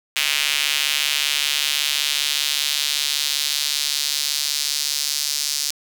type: tone with high-pass filter sweep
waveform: square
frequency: 72.6 Hz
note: D2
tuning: 19 cents flat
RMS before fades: -22 dBFS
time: 0.16-5.71 s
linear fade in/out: 5 ms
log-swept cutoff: 2700 to 5000 Hz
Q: 1.9
effects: 7-bit